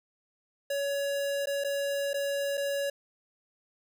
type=tone with dropouts; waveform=square; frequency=562 Hz; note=C#5; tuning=24 cents sharp; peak=-29 dBFS; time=0.7-2.9 s; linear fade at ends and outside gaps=5 ms; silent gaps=1.458-1.47 / 1.639-1.645 / 2.133-2.141 / 2.573-2.576 s; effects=none